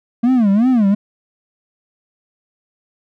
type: tone with vibrato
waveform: triangle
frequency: 225.6 Hz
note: A3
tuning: 44 cents sharp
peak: -8 dBFS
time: 0.23-0.95 s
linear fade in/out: 10 ms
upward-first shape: sine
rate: 2.7 Hz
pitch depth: 250 cents each way
effects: none